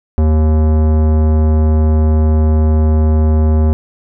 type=tone with tanh clipping; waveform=sine; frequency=77.78 Hz; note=D#2; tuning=in tune; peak=-10 dBFS; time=0.18-3.73 s; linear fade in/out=0 ms; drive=18 dB; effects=none